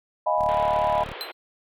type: chord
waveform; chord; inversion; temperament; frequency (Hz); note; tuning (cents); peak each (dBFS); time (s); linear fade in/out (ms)
sine; F half-diminished seventh; third; equal; 622.3 / 698.5 / 830.6 / 987.8; Eb5 / F5 / Ab5 / Cb6; 0 / 0 / 0 / 0; -24 / -27 / -27 / -24; 0.26-1.04; 10
type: tone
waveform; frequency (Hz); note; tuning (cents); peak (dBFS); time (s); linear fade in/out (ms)
10% pulse; 36.71; D1; 0; -28; 0.38-1.14; 10
type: band-pass noise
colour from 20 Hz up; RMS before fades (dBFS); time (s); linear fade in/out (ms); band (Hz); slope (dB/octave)
pink; -38; 0.48-1.32; 10; 370 to 3600; 48
type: tone with exponential decay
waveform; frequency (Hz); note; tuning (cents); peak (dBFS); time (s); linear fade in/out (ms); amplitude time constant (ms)
45% pulse; 4074; C8; -47; -25; 1.21-1.33; 0; 24
effects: none